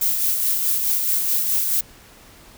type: noise with tremolo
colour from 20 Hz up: violet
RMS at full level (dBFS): -19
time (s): 0.01-1.81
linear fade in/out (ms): 5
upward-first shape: sine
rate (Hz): 4.7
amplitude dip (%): 35
effects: pink hiss -47 dBFS RMS until 2.57 s